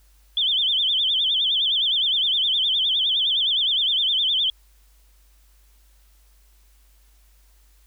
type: tone with vibrato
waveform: sine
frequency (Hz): 3312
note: G#7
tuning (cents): -5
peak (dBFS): -18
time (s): 0.37-4.5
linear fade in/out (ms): 2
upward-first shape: sine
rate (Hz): 9.7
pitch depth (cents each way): 160
effects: added 50 Hz sine -53 dBFS peak until 7.86 s + white hiss -62 dBFS RMS until 7.86 s